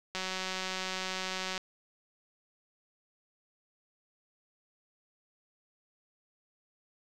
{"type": "click train", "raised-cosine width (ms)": 0.2, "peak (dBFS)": -18, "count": 268, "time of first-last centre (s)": [0.15, 1.578], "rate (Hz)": 187, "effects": []}